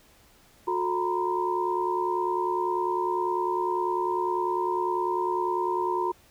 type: tone cluster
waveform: sine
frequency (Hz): 362.4 / 440.6 / 936 / 1006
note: F#4 / A4 / A#5 / B5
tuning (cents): -36 / +2 / +7 / +32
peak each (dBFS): -28 / -37 / -28 / -31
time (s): 0.67-6.12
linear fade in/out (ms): 10
effects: pink hiss -58 dBFS RMS until 6.3 s